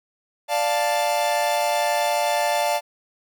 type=chord; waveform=45% pulse; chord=D minor; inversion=none; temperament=equal; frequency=587.3 / 698.5 / 880 Hz; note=D5 / F5 / A5; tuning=0 / 0 / 0 cents; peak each=-24 dBFS; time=0.48-2.81 s; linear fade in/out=50 ms; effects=none